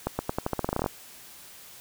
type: accelerating click train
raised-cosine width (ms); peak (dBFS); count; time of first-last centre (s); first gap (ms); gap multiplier
1; -12; 15; 0.07-0.862; 120; 0.87
effects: white hiss -48 dBFS RMS until 1.8 s